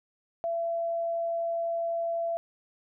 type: tone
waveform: sine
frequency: 673 Hz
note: E5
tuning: 36 cents sharp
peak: -27 dBFS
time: 0.44-2.37 s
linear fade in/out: 0 ms
effects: none